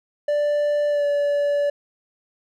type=tone with pitch glide; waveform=triangle; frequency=587.3 to 576.5 Hz; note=D5 to D5; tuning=0 to -32 cents; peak=-16 dBFS; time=0.28-1.7 s; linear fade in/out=5 ms; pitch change=-32 cents; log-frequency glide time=0.89-1.05 s; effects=none